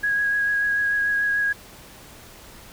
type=tone with vibrato; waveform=sine; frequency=1653 Hz; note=G#6; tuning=9 cents flat; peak=-19 dBFS; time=0.03-1.53 s; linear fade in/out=10 ms; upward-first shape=triangle; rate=6.8 Hz; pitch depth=19 cents each way; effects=pink hiss -45 dBFS RMS until 2.72 s